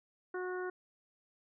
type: harmonic tone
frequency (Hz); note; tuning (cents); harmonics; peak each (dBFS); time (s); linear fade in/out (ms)
365.4; F#4; -22; 1 / 2 / 3 / 4 / 5; -37 / -47 / -47 / -44 / -53; 0.34-0.7; 5
effects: none